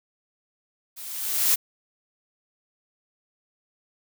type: noise with level ramp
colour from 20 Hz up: blue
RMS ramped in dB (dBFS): -40 to -18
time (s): 0.96-1.56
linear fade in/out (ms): 20
effects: none